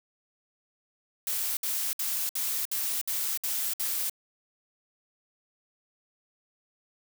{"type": "noise bursts", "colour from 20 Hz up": "blue", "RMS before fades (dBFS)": -30, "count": 8, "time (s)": [1.27, 4.097], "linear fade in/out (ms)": 2, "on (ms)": 300, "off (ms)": 61, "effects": []}